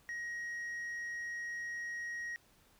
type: tone with tanh clipping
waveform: sine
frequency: 1888 Hz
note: A#6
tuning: 22 cents sharp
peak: -39 dBFS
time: 0.09-2.36 s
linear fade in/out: 0 ms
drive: 3 dB
effects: pink hiss -67 dBFS RMS until 2.79 s